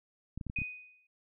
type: clicks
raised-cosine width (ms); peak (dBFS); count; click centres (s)
5; -26; 6; 0.376 / 0.412 / 0.467 / 0.499 / 0.588 / 0.618
type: tone with exponential decay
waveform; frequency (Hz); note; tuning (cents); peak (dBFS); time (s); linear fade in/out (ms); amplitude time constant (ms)
sine; 2492; D#7; +2; -30; 0.56-1.07; 5; 110
effects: none